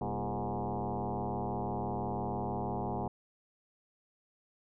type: tone with frequency modulation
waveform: sine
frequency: 297.6 Hz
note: D4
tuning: 23 cents sharp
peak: -32 dBFS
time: 0.01-3.08 s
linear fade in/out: 5 ms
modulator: 106 Hz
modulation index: 5.8
effects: none